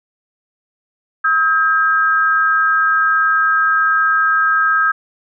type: tone pair together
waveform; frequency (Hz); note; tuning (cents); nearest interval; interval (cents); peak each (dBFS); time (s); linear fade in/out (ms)
sine; 1281 / 1602.3; E6 / G6; -50 / +37; major third; 387; -14 / -14; 1.24-4.92; 10
effects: none